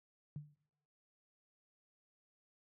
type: tone with exponential decay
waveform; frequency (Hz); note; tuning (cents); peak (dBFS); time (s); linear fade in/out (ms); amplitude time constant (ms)
sine; 147.8; D3; +11; -38; 0.36-0.56; 0; 42
effects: noise-tail reverb RT60 0.8 s tail -22 dB re dry + high-pass 80 Hz 12 dB/octave